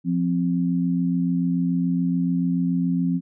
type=tone pair together; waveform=sine; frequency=174.61 / 261.6 Hz; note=F3 / C4; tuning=0 / 0 cents; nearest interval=perfect fifth; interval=700 cents; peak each=-21 / -23 dBFS; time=0.04-3.21 s; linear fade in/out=50 ms; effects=none